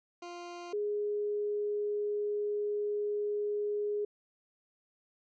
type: tone pair in turn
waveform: 20% pulse / sine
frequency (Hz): 349 / 415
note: F4 / G#4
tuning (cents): -1 / -1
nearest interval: minor third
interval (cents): 300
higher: second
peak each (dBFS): -37 / -30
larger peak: second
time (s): 0.22-0.73 / 0.73-4.05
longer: second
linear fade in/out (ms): 5
effects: resampled to 16000 Hz